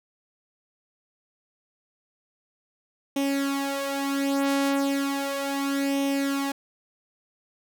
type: tone with flanger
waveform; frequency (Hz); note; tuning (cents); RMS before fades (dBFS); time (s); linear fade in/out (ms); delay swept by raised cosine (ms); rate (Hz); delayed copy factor
sawtooth; 277.2; C#4; 0; -26; 3.16-6.52; 5; 0.33 to 3.63; 0.35; +0.7
effects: none